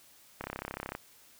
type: click train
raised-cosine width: 0.5 ms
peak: -21 dBFS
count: 19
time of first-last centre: 0.41-0.951 s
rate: 33.3 Hz
effects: white hiss -59 dBFS RMS until 1.39 s